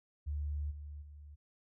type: tone with level steps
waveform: sine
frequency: 73.5 Hz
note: D2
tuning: 2 cents sharp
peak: -34 / -43 / -49 dBFS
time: 0.26-1.36 s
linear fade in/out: 20 ms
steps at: 0.7 / 1.01 s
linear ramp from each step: 20 ms
effects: none